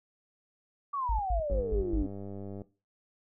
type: exponential sweep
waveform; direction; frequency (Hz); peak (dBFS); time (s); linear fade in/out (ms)
sine; down; 1167 to 277.2; -30; 0.93-2.07; 10
type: tone bursts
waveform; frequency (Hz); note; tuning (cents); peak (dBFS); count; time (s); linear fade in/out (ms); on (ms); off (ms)
sine; 51.91; G#1; 0; -26; 5; 1.09-2.03; 5; 100; 110
type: click train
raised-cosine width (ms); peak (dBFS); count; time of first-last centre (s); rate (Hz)
2; -29; 112; 1.5-2.618; 99.3
effects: noise-tail reverb RT60 0.3 s tail -17 dB re dry